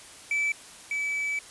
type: tone pair in turn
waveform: triangle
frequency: 2311 / 2298 Hz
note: D7 / D7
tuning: -28 / -38 cents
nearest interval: unison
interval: 10 cents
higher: first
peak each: -22 / -25 dBFS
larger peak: first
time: 0.31-0.52 / 0.91-1.39 s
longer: second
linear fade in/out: 2 ms
effects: white hiss -47 dBFS RMS until 1.5 s + resampled to 24000 Hz